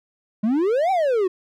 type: exponential two-way sweep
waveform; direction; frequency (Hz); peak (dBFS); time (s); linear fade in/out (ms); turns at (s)
triangle; up then down; 202.9 to 790 to 355.1; -15; 0.43-1.28; 10; 0.91
effects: none